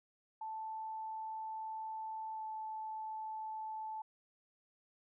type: tone with pitch glide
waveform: sine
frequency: 879 to 872.9 Hz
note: A5 to A5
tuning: -2 to -14 cents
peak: -40 dBFS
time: 0.41-4.02 s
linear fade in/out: 5 ms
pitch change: -12 cents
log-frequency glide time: 2.33-2.43 s
effects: none